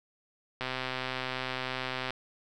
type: click train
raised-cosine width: 0.3 ms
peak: -17 dBFS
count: 194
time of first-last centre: 0.61-2.106 s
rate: 129 Hz
effects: none